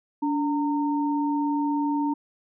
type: tone pair together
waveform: sine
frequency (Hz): 288.8 / 917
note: D4 / A#5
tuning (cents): -29 / -29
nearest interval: octave + minor sixth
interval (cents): 2000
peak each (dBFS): -23 / -28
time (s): 0.22-2.14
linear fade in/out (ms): 10
effects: none

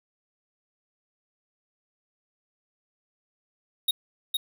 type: tone with echo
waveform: square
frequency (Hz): 3751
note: A#7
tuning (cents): +10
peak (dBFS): -21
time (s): 3.88-3.91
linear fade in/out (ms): 5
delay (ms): 460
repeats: 1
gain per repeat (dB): -3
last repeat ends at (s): 4.37
effects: 10-bit

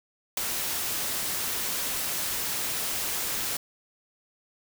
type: noise with ADSR envelope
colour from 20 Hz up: white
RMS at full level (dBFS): -25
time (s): 0.37-3.57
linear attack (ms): 4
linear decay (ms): 12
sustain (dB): -5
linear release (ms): 4
effects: none

